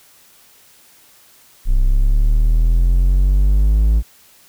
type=linear sweep; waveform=triangle; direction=up; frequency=30.87 to 55 Hz; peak=-8 dBFS; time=1.65-4.03 s; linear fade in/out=50 ms; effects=white hiss -49 dBFS RMS until 4.48 s